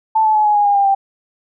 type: tone with pitch steps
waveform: sine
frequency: 880 / 865.9 / 852 / 838.3 / 824.9 / 811.6 / 798.6 / 785.8 Hz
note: A5 / A5 / G#5 / G#5 / G#5 / G#5 / G5 / G5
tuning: 0 / -28 / +44 / +16 / -12 / -40 / +32 / +4 cents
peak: -10 dBFS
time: 0.15-0.95 s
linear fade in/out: 10 ms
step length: 100 ms
effects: none